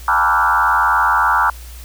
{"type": "tone with frequency modulation", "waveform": "sine", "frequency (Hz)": 1162, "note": "D6", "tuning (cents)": -19, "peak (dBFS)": -11, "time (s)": [0.08, 1.5], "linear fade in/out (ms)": 2, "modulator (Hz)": 83.5, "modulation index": 3.9, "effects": ["added 60 Hz sine -32 dBFS peak until 1.84 s", "white hiss -41 dBFS RMS until 1.84 s"]}